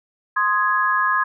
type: chord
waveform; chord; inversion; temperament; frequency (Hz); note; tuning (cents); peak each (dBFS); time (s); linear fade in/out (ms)
sine; Ab major; first; equal with one note detuned; 1046.5 / 1244.5 / 1667; C6 / Eb6 / Ab6; 0 / 0 / +6; -20 / -22 / -20; 0.36-1.24; 10
effects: none